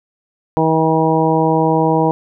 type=harmonic tone; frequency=160 Hz; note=D#3; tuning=49 cents sharp; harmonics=1 / 2 / 3 / 4 / 5 / 6; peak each=-18 / -17 / -17 / -21 / -19 / -19 dBFS; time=0.57-2.11 s; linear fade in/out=0 ms; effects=none